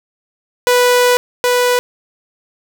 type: tone pair in turn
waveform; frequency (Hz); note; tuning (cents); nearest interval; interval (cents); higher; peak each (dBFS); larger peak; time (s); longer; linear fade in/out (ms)
sawtooth; 492.7 / 492.7; B4 / B4; -4 / -4; unison; 0; neither; -5 / -7; first; 0.67-1.17 / 1.44-1.79; first; 0
effects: none